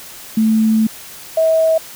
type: tone pair in turn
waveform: sine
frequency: 220 / 644.2 Hz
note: A3 / E5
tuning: 0 / -40 cents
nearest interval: octave + perfect fifth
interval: 1860 cents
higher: second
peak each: -10 dBFS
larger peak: neither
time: 0.37-0.87 / 1.37-1.78 s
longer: first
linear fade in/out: 5 ms
effects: white hiss -35 dBFS RMS until 1.95 s